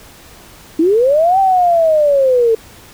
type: linear two-way sweep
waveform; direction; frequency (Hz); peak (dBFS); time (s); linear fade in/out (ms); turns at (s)
sine; up then down; 305.8 to 784 to 441.2; -8; 0.79-2.55; 5; 1.39
effects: pink hiss -40 dBFS RMS until 2.93 s